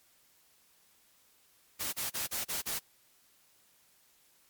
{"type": "noise bursts", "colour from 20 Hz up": "white", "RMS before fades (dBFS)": -35, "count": 6, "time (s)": [1.79, 2.795], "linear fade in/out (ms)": 20, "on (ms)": 140, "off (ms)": 33, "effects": ["white hiss -66 dBFS RMS until 4.49 s", "MP3 96 kbps"]}